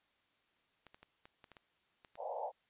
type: clicks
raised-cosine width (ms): 0.3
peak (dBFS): -39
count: 9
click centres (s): 0.867 / 0.945 / 1.03 / 1.255 / 1.442 / 1.517 / 1.568 / 2.048 / 2.155
type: band-pass noise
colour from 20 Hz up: white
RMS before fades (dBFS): -41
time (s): 2.17-2.52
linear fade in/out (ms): 50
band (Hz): 490 to 910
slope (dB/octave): 96
effects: white hiss -75 dBFS RMS until 2.69 s + resampled to 8000 Hz